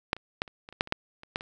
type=clicks; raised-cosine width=0.3 ms; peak=-8 / -27 / -11 / -29 / -27 / -30 / -7 / -27 / -8 / -29 / -12 / -25 dBFS; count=12; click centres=0.131 / 0.166 / 0.419 / 0.478 / 0.689 / 0.726 / 0.809 / 0.874 / 0.924 / 1.234 / 1.359 / 1.409 s; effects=none